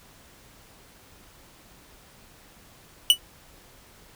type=tone with exponential decay; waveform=45% pulse; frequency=2960 Hz; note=F#7; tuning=in tune; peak=-8 dBFS; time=3.1-3.18 s; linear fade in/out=1 ms; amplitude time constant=16 ms; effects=pink hiss -53 dBFS RMS until 4.15 s